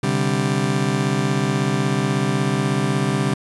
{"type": "chord", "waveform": "30% pulse", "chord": "C suspended second", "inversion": "none", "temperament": "just", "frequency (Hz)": [130.81, 147.16, 196.22], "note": ["C3", "D3", "G3"], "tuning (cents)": [0, 4, 2], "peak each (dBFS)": -20, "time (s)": [0.03, 3.34], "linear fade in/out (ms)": 5, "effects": ["resampled to 24000 Hz"]}